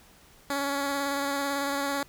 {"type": "tone with vibrato", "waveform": "10% pulse", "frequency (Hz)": 280.2, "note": "C#4", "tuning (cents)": 19, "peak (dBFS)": -19, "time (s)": [0.5, 2.03], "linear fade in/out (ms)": 2, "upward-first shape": "square", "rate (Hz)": 18, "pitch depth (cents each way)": 16, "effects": ["pink hiss -56 dBFS RMS until 2.08 s"]}